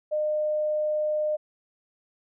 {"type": "tone", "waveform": "sine", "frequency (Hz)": 608, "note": "D#5", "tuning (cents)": -40, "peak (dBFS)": -23, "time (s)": [0.11, 1.37], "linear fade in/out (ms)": 20, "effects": []}